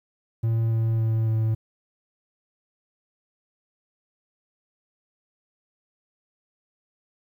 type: tone with pitch steps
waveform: triangle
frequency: 113.6 / 112.69 / 111.78 / 110.88 Hz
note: A#2 / A2 / A2 / A2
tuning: -44 / +42 / +28 / +14 cents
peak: -18 dBFS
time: 0.43-1.55 s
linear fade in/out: 10 ms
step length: 280 ms
effects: 10-bit